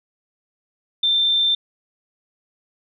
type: tone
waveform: sine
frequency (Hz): 3572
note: A7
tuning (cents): +25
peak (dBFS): -15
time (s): 1.03-1.55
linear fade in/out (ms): 5
effects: none